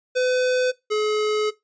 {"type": "tone pair in turn", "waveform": "square", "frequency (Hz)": [505, 425.7], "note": ["B4", "G#4"], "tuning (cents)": [39, 43], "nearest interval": "minor third", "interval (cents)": 296, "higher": "first", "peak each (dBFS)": [-19, -20], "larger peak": "first", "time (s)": [[0.15, 0.72], [0.9, 1.51]], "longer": "second", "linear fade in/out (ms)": 20, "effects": ["noise-tail reverb RT60 0.2 s tail -20 dB re dry", "resampled to 16000 Hz"]}